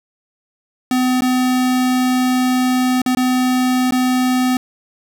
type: tone with dropouts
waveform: square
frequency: 253.6 Hz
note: B3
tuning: 46 cents sharp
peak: -14 dBFS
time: 0.91-4.57 s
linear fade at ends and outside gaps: 2 ms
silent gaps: 1.208-1.22 / 3.018-3.061 / 3.15-3.171 / 3.909-3.922 s
effects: 9-bit